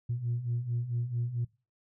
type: beating tone pair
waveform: sine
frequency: 116.54 / 121.04 Hz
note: A#2 / B2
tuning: 0 / -34 cents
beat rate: 4.5 Hz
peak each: -35 / -30 dBFS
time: 0.09-1.45 s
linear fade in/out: 10 ms
effects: noise-tail reverb RT60 0.3 s tail -21 dB re dry + tanh soft clip ceiling -24 dBFS